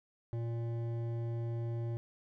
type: tone with hard clipping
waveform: triangle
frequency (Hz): 116.54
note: A#2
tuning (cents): 0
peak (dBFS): -36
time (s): 0.33-1.97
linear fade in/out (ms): 0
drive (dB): 15
effects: none